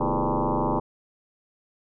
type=tone with frequency modulation; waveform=sine; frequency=316.8 Hz; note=D#4; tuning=31 cents sharp; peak=-21 dBFS; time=0-0.8 s; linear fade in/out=10 ms; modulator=94.2 Hz; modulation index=7.7; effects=none